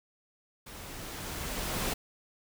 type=noise with level ramp; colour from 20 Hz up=pink; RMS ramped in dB=-46 to -31 dBFS; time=0.66-1.94 s; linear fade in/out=10 ms; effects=none